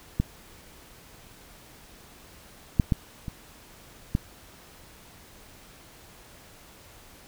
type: clicks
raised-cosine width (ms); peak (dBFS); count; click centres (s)
5; -10 / -6 / -9 / -21 / -10; 5; 0.2 / 2.798 / 2.922 / 3.282 / 4.151
effects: pink hiss -51 dBFS RMS until 7.27 s